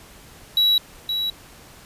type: tone with echo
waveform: triangle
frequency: 3900 Hz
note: B7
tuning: 23 cents flat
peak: -13 dBFS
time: 0.57-0.78 s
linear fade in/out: 2 ms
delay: 520 ms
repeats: 1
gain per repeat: -7 dB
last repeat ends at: 1.3 s
effects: pink hiss -46 dBFS RMS until 1.85 s + resampled to 32000 Hz